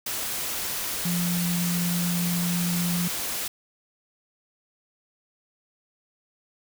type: tone in noise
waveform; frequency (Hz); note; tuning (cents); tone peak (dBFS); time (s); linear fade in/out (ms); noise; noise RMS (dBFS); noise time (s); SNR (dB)
sine; 174.61; F3; 0; -24; 1.05-3.08; 5; white; -30; 0.06-3.48; +3
effects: none